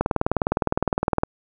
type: click train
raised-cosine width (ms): 1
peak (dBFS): -5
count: 25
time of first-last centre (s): 0.01-1.234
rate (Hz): 19.6
effects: none